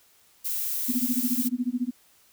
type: noise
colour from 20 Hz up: violet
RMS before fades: -29 dBFS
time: 0.44-1.49 s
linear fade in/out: 20 ms
type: tone with tremolo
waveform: sine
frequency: 246.9 Hz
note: B3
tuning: in tune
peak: -21 dBFS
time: 0.88-1.91 s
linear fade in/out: 20 ms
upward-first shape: sine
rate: 14 Hz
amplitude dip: 100%
effects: white hiss -60 dBFS RMS until 2.32 s